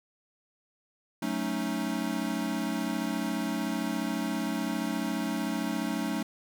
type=chord; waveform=square; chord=D# half-diminished seventh; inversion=first; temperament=equal; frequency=185 / 220 / 277.2 / 311.1 Hz; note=F#3 / A3 / C#4 / D#4; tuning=0 / 0 / 0 / 0 cents; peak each=-37 / -34 / -35 / -36 dBFS; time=1.22-6.23 s; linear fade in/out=5 ms; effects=none